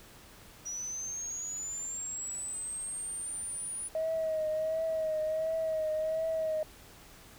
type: linear sweep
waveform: sine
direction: up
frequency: 5790 to 9750 Hz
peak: -35 dBFS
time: 0.65-3.89 s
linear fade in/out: 20 ms
type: tone with vibrato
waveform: sine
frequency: 634 Hz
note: D#5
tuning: 32 cents sharp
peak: -28 dBFS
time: 3.95-6.63 s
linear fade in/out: 2 ms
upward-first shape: triangle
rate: 1.4 Hz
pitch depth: 43 cents each way
effects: tanh soft clip ceiling -24 dBFS + pink hiss -54 dBFS RMS until 7.38 s